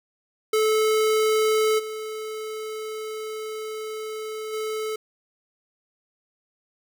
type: tone with level steps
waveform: square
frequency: 434.3 Hz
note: A4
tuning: 23 cents flat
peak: -19 / -31 / -27 dBFS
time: 0.53-4.96 s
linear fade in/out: 5 ms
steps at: 1.78 / 4.52 s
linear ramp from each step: 20 ms
effects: none